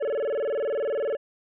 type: tone with vibrato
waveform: triangle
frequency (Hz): 502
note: B4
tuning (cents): +28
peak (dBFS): -22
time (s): 0-1.17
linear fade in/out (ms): 20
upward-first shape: square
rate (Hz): 20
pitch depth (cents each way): 220
effects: resampled to 8000 Hz